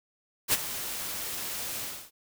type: noise with ADSR envelope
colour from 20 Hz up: white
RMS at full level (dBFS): -22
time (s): 0.48-2.11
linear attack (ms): 50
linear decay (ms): 33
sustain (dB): -13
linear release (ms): 290
effects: none